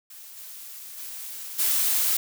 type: noise with level steps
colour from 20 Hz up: blue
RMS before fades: -44 / -41 / -37 / -23 dBFS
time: 0.1-2.17 s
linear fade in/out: 5 ms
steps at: 0.36 / 0.97 / 1.58 s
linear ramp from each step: 20 ms
effects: none